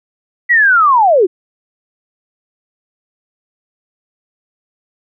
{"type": "linear sweep", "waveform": "sine", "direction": "down", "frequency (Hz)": [1975.5, 329.6], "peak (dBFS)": -6, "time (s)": [0.49, 1.27], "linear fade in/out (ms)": 20, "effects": []}